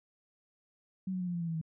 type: tone with pitch steps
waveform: sine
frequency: 188.4 / 184.1 / 179.89 / 175.78 / 171.77 / 167.85 / 164.01 / 160.27 Hz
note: F#3 / F#3 / F#3 / F3 / F3 / E3 / E3 / E3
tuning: +32 / -8 / -48 / +12 / -28 / +32 / -8 / -48 cents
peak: -32 dBFS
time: 1.07-1.614 s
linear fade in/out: 5 ms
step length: 68 ms
effects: none